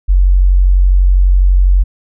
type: tone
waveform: sine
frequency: 46.04 Hz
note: F#1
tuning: 8 cents flat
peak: -5 dBFS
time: 0.08-1.84 s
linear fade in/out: 20 ms
effects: none